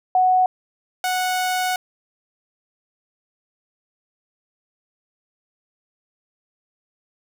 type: tone pair in turn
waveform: sine / sawtooth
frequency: 740 / 737 Hz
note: F#5 / F#5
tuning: 0 / -7 cents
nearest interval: unison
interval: 7 cents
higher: first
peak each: -13 / -16 dBFS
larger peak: first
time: 0.15-0.46 / 1.04-1.76 s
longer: second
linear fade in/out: 2 ms
effects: none